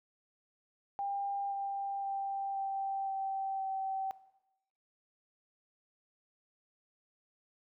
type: tone with pitch steps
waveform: sine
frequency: 798 / 792.5 / 787 / 781.6 / 776.2 / 770.8 Hz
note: G5 / G5 / G5 / G5 / G5 / G5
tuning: +31 / +19 / +7 / -5 / -17 / -29 cents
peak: -33 dBFS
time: 0.99-4.11 s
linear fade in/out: 0 ms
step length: 520 ms
effects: noise-tail reverb RT60 0.9 s tail -17 dB re dry